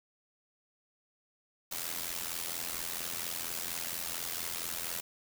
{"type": "noise with amplitude modulation", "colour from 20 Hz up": "white", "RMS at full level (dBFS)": -34, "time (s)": [1.71, 5.01], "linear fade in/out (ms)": 10, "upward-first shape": "sine", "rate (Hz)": 84.3, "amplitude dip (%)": 80, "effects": []}